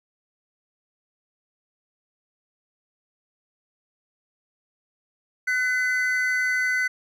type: tone pair together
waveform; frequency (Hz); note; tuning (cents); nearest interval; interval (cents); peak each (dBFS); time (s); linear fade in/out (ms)
triangle; 1501 / 2027; F#6 / B6; +24 / +45; perfect fourth; 521; -22; 5.47-6.88; 10
effects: none